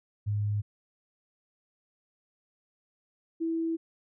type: tone pair in turn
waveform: sine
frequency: 103.83 / 328.1 Hz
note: G#2 / E4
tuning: 0 / -8 cents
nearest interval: octave + minor sixth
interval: 1992 cents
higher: second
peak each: -26 / -27 dBFS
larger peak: first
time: 0.26-0.62 / 3.4-3.77 s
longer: second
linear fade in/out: 20 ms
effects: none